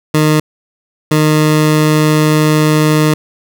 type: tone pair in turn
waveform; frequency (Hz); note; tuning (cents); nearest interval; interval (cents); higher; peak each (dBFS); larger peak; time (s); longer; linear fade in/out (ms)
20% pulse; 153.7 / 153.7; D#3 / D#3; -21 / -21; unison; 0; neither; -3; neither; 0.14-0.4 / 1.11-3.14; second; 5
effects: none